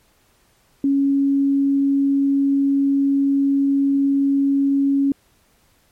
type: tone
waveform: sine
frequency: 277.2 Hz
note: C#4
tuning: in tune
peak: -14 dBFS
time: 0.84-5.12 s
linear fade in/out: 2 ms
effects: pink hiss -59 dBFS RMS until 5.91 s + MP3 64 kbps